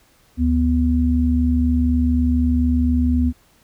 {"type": "tone pair together", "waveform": "sine", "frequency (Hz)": [74.26, 246.9], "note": ["D2", "B3"], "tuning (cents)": [20, 0], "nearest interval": "octave + major sixth", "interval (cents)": 2080, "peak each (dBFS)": -17, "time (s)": [0.37, 3.33], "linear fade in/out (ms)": 50, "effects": ["pink hiss -56 dBFS RMS until 3.63 s"]}